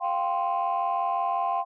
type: chord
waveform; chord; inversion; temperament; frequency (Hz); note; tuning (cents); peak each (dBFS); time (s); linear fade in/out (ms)
sine; F suspended second; none; equal; 698.5 / 784 / 1046.5; F5 / G5 / C6; 0 / 0 / 0; -27; 0-1.65; 50
effects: tanh soft clip ceiling -18 dBFS